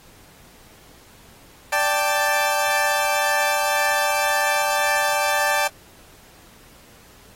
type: chord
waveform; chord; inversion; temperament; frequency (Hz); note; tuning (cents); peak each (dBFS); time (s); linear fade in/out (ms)
20% pulse; D suspended fourth; none; equal; 587.3 / 784 / 880; D5 / G5 / A5; 0 / 0 / 0; -18; 1.72-5.68; 10
effects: pink hiss -50 dBFS RMS until 7.35 s + AAC 48 kbps